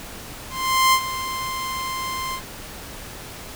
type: tone with ADSR envelope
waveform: sawtooth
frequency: 1046.5 Hz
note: C6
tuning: in tune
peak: -9 dBFS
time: 0.49-2.42 s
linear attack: 440 ms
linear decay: 68 ms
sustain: -13 dB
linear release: 81 ms
effects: pink hiss -37 dBFS RMS until 3.55 s